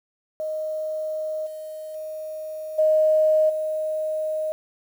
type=tone with level steps; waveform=sine; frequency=622.3 Hz; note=D#5; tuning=in tune; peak=-25 / -32 / -30 / -15 / -23 dBFS; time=0.4-4.52 s; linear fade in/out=0 ms; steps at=1.46 / 1.94 / 2.78 / 3.49 s; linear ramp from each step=10 ms; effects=8-bit